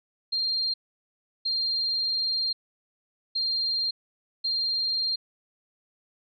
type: tone bursts at uneven times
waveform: sine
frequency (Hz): 4193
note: C8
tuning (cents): +3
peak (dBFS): -24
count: 4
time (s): 0.32-0.74 / 1.45-2.53 / 3.35-3.91 / 4.44-5.16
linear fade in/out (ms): 10
effects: none